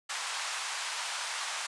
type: band-pass noise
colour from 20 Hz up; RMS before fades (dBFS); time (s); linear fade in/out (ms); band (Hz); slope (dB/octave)
pink; -36; 0.09-1.67; 10; 860 to 9100; 24
effects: resampled to 24000 Hz